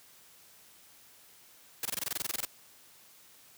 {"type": "noise bursts", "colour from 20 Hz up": "white", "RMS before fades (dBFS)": -33, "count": 14, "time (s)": [1.83, 2.451], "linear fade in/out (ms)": 2, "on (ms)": 23, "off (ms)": 23, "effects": ["white hiss -58 dBFS RMS until 3.57 s", "high-pass 60 Hz 12 dB/octave"]}